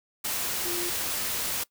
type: tone in noise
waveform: sine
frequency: 349.2 Hz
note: F4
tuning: in tune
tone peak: -33 dBFS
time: 0.65-0.9 s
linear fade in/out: 10 ms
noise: white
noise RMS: -30 dBFS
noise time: 0.24-1.64 s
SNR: -6 dB
effects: noise-tail reverb RT60 0.1 s tail -21 dB re dry